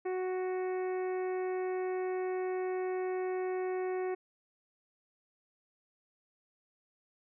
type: harmonic tone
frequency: 370 Hz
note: F#4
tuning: in tune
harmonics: 1 / 2 / 3 / 4 / 5 / 6 / 7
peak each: -32 / -41 / -49 / -53 / -50 / -52 / -60 dBFS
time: 0.05-4.15 s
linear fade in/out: 10 ms
effects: none